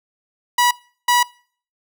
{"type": "tone bursts at uneven times", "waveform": "sawtooth", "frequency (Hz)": 973, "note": "B5", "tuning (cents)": -26, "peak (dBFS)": -9, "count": 2, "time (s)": [[0.58, 0.71], [1.08, 1.23]], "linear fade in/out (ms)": 5, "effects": ["noise-tail reverb RT60 0.5 s tail -25 dB re dry"]}